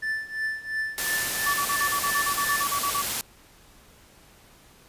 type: tone with tremolo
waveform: triangle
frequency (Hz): 1760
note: A6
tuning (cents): 0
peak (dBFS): -22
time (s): 0.02-2.64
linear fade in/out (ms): 10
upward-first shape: triangle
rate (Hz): 2.9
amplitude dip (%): 90
type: noise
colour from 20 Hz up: white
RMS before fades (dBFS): -28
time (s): 0.98-3.21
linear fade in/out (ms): 0
type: tone bursts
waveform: sine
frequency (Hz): 1140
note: C#6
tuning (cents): +48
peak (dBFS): -24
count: 14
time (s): 1.46-3.021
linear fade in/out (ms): 10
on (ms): 79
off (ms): 35
effects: pink hiss -54 dBFS RMS until 4.88 s + resampled to 32000 Hz